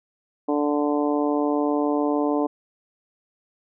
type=harmonic tone; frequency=146.83 Hz; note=D3; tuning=in tune; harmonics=2 / 3 / 4 / 5 / 6 / 7; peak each=-22 / -26 / -28 / -30 / -32 / -33 dBFS; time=0.48-2.47 s; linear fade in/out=10 ms; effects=none